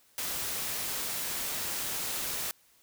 white noise, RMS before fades -34 dBFS, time 0.18-2.51 s, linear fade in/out 0 ms, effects white hiss -64 dBFS RMS until 2.82 s

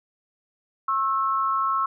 sine tone pair together, 1084.6 / 1318.5 Hz, C#6 / E6, -38 / 0 cents, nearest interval minor third, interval 338 cents, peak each -23 / -24 dBFS, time 0.88-1.86 s, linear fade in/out 5 ms, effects none

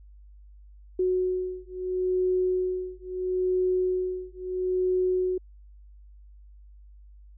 sine beating tone pair, 367.6 / 368.35 Hz, F#4 / F#4, -11 / -8 cents, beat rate 0.75 Hz, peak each -27 dBFS, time 0.99-5.38 s, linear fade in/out 5 ms, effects added 50 Hz sine -47 dBFS peak until 7.37 s

